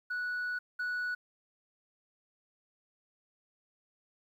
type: tone pair in turn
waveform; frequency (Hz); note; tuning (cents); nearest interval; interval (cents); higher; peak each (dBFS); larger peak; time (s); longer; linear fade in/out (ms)
sine; 1473 / 1473; F#6 / F#6; -8 / -8; unison; 0; neither; -30 / -29; second; 0.1-0.59 / 0.79-1.15; first; 10
effects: tanh soft clip ceiling -31 dBFS + 11-bit